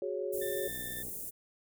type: chord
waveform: sine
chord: F# suspended second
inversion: none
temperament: equal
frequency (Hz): 370 / 415.3 / 554.4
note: F#4 / G#4 / C#5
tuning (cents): 0 / 0 / 0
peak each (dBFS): -37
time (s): 0.02-0.68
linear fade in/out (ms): 2
type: band-stop noise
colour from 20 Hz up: white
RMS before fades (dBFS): -41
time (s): 0.32-1.31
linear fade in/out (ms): 20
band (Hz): 490 to 8400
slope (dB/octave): 24
type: tone with tremolo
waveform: 30% pulse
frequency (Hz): 1785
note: A6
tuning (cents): +24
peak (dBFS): -39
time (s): 0.41-1.03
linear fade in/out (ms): 10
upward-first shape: triangle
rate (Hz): 18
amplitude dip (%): 30
type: click train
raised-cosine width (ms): 2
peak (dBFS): -36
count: 26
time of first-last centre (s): 0.68-1.084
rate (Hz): 61.9
effects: none